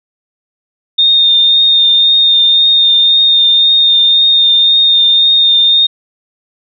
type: tone with vibrato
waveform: sine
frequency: 3656 Hz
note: A#7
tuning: 34 cents flat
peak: -5 dBFS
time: 0.98-5.87 s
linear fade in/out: 10 ms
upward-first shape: triangle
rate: 1.9 Hz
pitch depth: 21 cents each way
effects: none